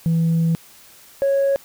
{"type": "tone pair in turn", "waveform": "sine", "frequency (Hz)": [164.81, 551.8], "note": ["E3", "C#5"], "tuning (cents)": [0, -8], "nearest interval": "octave + major sixth", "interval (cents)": 2092, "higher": "second", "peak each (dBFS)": -13, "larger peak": "neither", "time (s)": [[0.06, 0.55], [1.22, 1.56]], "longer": "first", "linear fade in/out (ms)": 0, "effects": ["tanh soft clip ceiling -13 dBFS", "white hiss -47 dBFS RMS until 1.64 s"]}